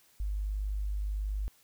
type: tone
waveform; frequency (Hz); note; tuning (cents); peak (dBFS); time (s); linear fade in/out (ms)
sine; 50.7; G#1; -41; -30; 0.2-1.48; 0
effects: white hiss -64 dBFS RMS until 1.63 s